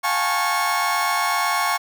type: tone cluster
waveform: 30% pulse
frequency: 707 / 789 / 851 / 899 / 1099 Hz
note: F5 / G5 / G#5 / A5 / C#6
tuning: +21 / +11 / +42 / +37 / -15 cents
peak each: -24 / -27 / -24 / -28 / -19 dBFS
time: 0.03-1.78 s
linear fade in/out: 20 ms
effects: none